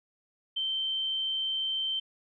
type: tone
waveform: sine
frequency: 3113 Hz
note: G7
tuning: 13 cents flat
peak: -28 dBFS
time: 0.56-2 s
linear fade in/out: 10 ms
effects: none